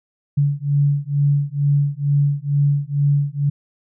sine beating tone pair, 142 / 144.2 Hz, C#3 / D3, +42 / -31 cents, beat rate 2.2 Hz, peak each -18 dBFS, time 0.37-3.5 s, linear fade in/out 10 ms, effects none

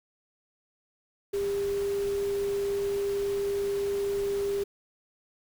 sine tone in noise, 400 Hz, G4, 35 cents sharp, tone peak -26 dBFS, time 1.33-4.64 s, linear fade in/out 10 ms, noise pink, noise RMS -43 dBFS, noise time 1.33-4.64 s, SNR +14 dB, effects none

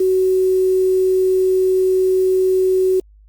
sine tone with quantisation, 374.4 Hz, F#4, 20 cents sharp, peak -12 dBFS, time 0-3 s, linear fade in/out 5 ms, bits 6, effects added 51 Hz sine -44 dBFS peak until 3.28 s + Opus 32 kbps

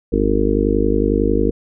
harmonic tone, 51 Hz, G#1, 31 cents flat, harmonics 1 / 2 / 4 / 5 / 6 / 7 / 8 / 9, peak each -20 / -26 / -24 / -21 / -21 / -23 / -23 / -20 dBFS, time 0.12-1.51 s, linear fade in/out 10 ms, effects none

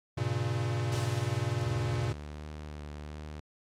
square chord, G diminished, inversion none, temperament equal with one note detuned, 98 / 118.72 / 138.59 Hz, G2 / Bb2 / Db3, 0 / +32 / 0 cents, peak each -36 / -32 / -36 dBFS, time 0.17-2.13 s, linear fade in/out 10 ms
white noise with exponential decay, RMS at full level -39 dBFS, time 0.92-2.76 s, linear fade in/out 2 ms, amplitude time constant 400 ms
sawtooth tone with vibrato, 75 Hz, D2, 37 cents sharp, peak -36 dBFS, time 1.63-3.4 s, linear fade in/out 0 ms, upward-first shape triangle, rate 1.4 Hz, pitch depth 29 cents each way
effects low-pass 7000 Hz 12 dB/octave + AAC 64 kbps

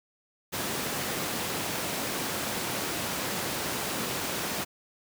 pink high-pass noise, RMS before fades -32 dBFS, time 0.52-4.65 s, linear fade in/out 20 ms, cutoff 160 Hz, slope 12 dB/octave, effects none

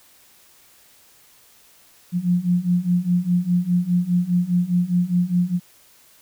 sine beating tone pair, 174.61 / 179.51 Hz, F3 / F3, 0 / +48 cents, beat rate 4.9 Hz, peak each -21 / -19 dBFS, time 2.12-5.6 s, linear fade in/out 50 ms, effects white hiss -53 dBFS RMS until 6.21 s

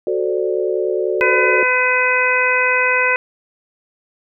sine chord, D dominant seventh, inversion first, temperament equal, 370 / 440 / 523.3 / 587.3 Hz, F#4 / A4 / C5 / D5, 0 / 0 / 0 / 0 cents, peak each -19 / -21 / -25 / -24 dBFS, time 0.07-1.63 s, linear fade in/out 2 ms
harmonic tone, 504 Hz, B4, 35 cents sharp, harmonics 1 / 2 / 3 / 4 / 5, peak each -21 / -21 / -19 / -19 / -18 dBFS, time 1.21-3.16 s, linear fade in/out 0 ms
effects none

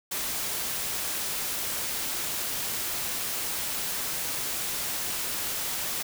white noise, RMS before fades -31 dBFS, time 0.11-6.03 s, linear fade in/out 10 ms, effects none

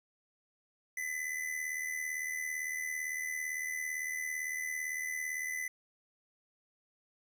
square tone with amplitude modulation, 2010 Hz, B6, 30 cents sharp, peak -33 dBFS, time 0.97-5.68 s, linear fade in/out 5 ms, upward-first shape sine, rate 77.8 Hz, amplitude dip 60%, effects none

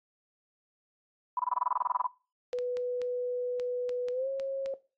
sine tone bursts, 993 Hz, B5, 9 cents sharp, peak -27 dBFS, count 15, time 1.37-2.065 s, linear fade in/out 2 ms, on 23 ms, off 25 ms
sine tone with pitch glide, 493.9 to 541.7 Hz, B4 to C#5, 0 to -40 cents, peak -29 dBFS, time 2.53-4.74 s, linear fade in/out 2 ms, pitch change +160 cents, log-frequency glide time 4.12-4.28 s
clicks, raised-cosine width 0.2 ms, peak -27 dBFS, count 9, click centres 2.531 / 2.587 / 2.77 / 3.017 / 3.598 / 3.893 / 4.085 / 4.398 / 4.66 s
effects noise-tail reverb RT60 0.3 s tail -18 dB re dry + AAC 48 kbps

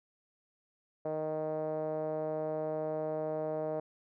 5% pulse tone with low-pass filter, 155.56 Hz, D#3, in tune, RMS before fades -35 dBFS, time 1.05-3.8 s, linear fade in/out 5 ms, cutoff 580 Hz, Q 4.4, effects none

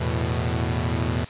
sawtooth chord, E suspended fourth, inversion none, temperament equal with one note detuned, 82.41 / 110.7 / 123.47 Hz, E2 / A2 / B2, 0 / +11 / 0 cents, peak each -22 / -23 / -23 dBFS, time 0-1.25 s, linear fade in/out 10 ms, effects white hiss -42 dBFS RMS until 1.29 s + resampled to 8000 Hz

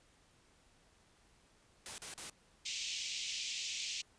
white noise bursts, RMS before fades -45 dBFS, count 3, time 1.86-2.298 s, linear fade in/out 0 ms, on 120 ms, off 39 ms
pink band-pass noise, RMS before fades -41 dBFS, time 2.65-4.02 s, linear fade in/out 10 ms, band 2400 to 7300 Hz, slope 48 dB/octave
effects pink hiss -68 dBFS RMS until 4.18 s + resampled to 22050 Hz

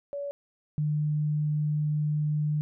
sine tone pair in turn, 568 / 150.44 Hz, C#5 / D3, +42 / +42 cents, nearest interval octave + major seventh, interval 2300 cents, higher first, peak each -31 / -24 dBFS, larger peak second, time 0.13-0.31 / 0.78-2.61 s, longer second, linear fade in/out 0 ms, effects none

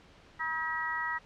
harmonic tone, 320 Hz, D#4, 49 cents sharp, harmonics 3 / 4 / 5 / 6, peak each -37 / -37 / -42 / -33 dBFS, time 0.39-1.19 s, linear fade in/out 20 ms, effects pink hiss -57 dBFS RMS until 1.25 s + low-pass 4000 Hz 12 dB/octave

